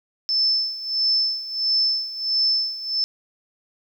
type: tone with tremolo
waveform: sine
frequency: 5274 Hz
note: E8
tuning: in tune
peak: -16 dBFS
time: 0.29-3.04 s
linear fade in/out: 0 ms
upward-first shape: sine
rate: 1.5 Hz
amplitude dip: 80%
effects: 9-bit